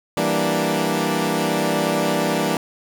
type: chord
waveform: 15% pulse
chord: E half-diminished seventh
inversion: none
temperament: equal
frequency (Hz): 164.81 / 196 / 233.1 / 293.7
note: E3 / G3 / Bb3 / D4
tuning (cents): 0 / 0 / 0 / 0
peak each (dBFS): -18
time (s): 0.17-2.57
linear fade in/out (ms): 2
effects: none